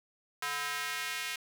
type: tone with high-pass filter sweep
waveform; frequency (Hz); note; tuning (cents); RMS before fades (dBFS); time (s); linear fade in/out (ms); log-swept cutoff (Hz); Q
square; 144.5; D3; -28; -36; 0.42-1.36; 5; 1300 to 2200; 1.5
effects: 9-bit